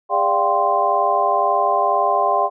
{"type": "tone cluster", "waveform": "sine", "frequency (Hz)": [407.3, 587, 699, 781, 1044], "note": ["G#4", "D5", "F5", "G5", "C6"], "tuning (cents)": [-34, -1, 1, -7, -4], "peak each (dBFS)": [-25, -22, -20, -21, -19], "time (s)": [0.09, 2.5], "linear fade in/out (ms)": 50, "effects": []}